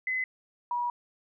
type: tone pair in turn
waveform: sine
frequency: 2031 / 965.2 Hz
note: B6 / B5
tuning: +48 / -40 cents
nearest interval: octave + minor second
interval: 1288 cents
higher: first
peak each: -27 dBFS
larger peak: neither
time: 0.07-0.24 / 0.71-0.9 s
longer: second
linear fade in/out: 2 ms
effects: none